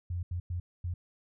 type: tone bursts at uneven times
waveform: sine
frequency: 88 Hz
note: F2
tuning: 14 cents sharp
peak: -31 dBFS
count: 4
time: 0.1-0.23 / 0.31-0.4 / 0.5-0.6 / 0.84-0.94 s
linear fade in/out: 5 ms
effects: none